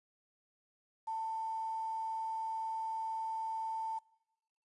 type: tone with quantisation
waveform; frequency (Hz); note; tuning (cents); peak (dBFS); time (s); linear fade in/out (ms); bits
sine; 891; A5; +22; -35; 1.07-3.99; 10; 10
effects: noise-tail reverb RT60 1.0 s tail -23 dB re dry + resampled to 24000 Hz